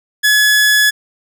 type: tone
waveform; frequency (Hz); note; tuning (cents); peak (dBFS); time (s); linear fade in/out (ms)
sawtooth; 1700; G#6; +40; -5; 0.23-0.91; 20
effects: none